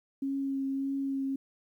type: tone with vibrato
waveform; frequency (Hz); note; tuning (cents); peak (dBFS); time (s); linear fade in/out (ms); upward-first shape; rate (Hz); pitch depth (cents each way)
sine; 272.4; C#4; -30; -29; 0.22-1.36; 5; triangle; 1.7; 17
effects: 11-bit